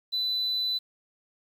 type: tone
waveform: sine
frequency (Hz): 3996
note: B7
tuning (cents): +20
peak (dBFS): -24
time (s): 0.12-0.79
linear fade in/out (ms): 20
effects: tanh soft clip ceiling -22 dBFS + 9-bit